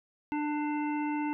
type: harmonic tone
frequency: 297.4 Hz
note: D4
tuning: 22 cents sharp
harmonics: 1 / 3 / 5 / 7 / 9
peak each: -30 / -35 / -46 / -44 / -46 dBFS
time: 0.32-1.33 s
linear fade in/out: 0 ms
effects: none